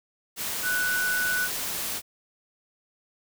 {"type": "tone in noise", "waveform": "sine", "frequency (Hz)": 1484, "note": "F#6", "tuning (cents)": 5, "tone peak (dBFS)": -24, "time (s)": [0.62, 1.49], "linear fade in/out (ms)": 50, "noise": "white", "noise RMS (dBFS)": -31, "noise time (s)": [0.36, 2.02], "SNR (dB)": 4, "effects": []}